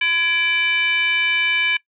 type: tone with frequency modulation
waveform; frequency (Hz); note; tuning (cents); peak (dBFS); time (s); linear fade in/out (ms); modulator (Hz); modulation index
sine; 2337; D7; -9; -16; 0.01-1.77; 5; 661; 1
effects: noise-tail reverb RT60 0.1 s tail -21 dB re dry